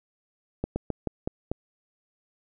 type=slowing click train; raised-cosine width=2 ms; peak=-14 dBFS; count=6; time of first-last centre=0.64-1.516 s; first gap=120 ms; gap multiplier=1.19; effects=none